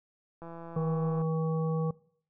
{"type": "click train", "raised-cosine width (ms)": 1, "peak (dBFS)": -31, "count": 134, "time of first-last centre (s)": [0.42, 1.216], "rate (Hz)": 167}
{"type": "harmonic tone", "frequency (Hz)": 160.4, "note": "E3", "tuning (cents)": -47, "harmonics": [1, 3, 5, 7], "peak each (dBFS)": [-28, -34, -44, -42], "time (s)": [0.76, 1.91], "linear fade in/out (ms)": 5}
{"effects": ["noise-tail reverb RT60 0.6 s tail -22 dB re dry"]}